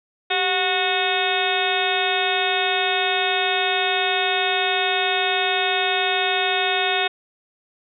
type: harmonic tone with a mistuned harmonic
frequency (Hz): 366.3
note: F#4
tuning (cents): -17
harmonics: 1 / 2 / 3 / 4 / 5 / 6 / 7 / 8 / 9 / 10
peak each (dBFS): -27 / -24 / -33 / -28 / -29 / -29 / -26 / -35 / -30 / -26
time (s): 0.3-7.08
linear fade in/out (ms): 10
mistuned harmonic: 1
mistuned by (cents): +110
effects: none